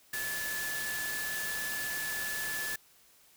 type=tone in noise; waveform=sine; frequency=1729 Hz; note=A6; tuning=31 cents flat; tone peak=-35 dBFS; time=0.13-2.76 s; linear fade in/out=5 ms; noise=white; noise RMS=-38 dBFS; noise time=0.13-2.76 s; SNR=0 dB; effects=white hiss -62 dBFS RMS until 3.36 s